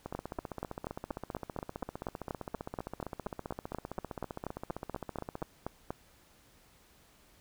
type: two click trains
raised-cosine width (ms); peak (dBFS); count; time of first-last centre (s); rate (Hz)
1; -24 / -21; 83 / 25; 0.06-5.419 / 0.15-5.905; 15.3 / 4.17
effects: pink hiss -63 dBFS RMS until 7.4 s